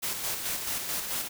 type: noise with tremolo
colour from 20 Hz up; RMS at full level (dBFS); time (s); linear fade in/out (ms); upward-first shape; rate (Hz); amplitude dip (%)
white; -31; 0.02-1.29; 20; square; 4.6; 40
effects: none